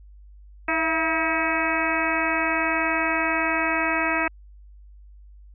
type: harmonic tone with a mistuned harmonic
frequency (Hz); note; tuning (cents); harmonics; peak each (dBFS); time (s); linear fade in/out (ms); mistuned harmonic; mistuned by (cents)
320.6; E4; -48; 1 / 2 / 3 / 4 / 5 / 6 / 7 / 8; -29 / -29 / -29 / -29 / -29 / -29 / -29 / -29; 0.68-4.28; 5; 2; +64
effects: added 50 Hz sine -44 dBFS peak until 5.54 s